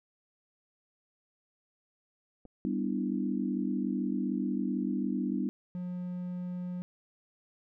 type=clicks; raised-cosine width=2 ms; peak=-36 / -44 dBFS; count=2; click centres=2.453 / 2.457 s
type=chord; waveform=sine; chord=E minor seventh; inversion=first; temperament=equal; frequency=196 / 246.9 / 293.7 / 329.6 Hz; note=G3 / B3 / D4 / E4; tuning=0 / 0 / 0 / 0 cents; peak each=-33 / -33 / -35 / -38 dBFS; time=2.65-5.49 s; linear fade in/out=0 ms
type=tone; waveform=triangle; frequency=179.2 Hz; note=F3; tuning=45 cents sharp; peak=-32 dBFS; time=5.75-6.82 s; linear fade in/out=0 ms
effects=none